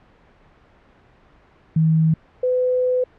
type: tone pair in turn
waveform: sine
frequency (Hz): 159.7 / 504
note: D#3 / B4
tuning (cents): +45 / +35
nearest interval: octave + minor sixth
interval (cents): 1990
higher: second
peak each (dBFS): -13 / -16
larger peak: first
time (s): 1.76-2.14 / 2.43-3.04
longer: second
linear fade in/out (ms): 5
effects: pink hiss -53 dBFS RMS until 3.18 s + low-pass 2000 Hz 12 dB/octave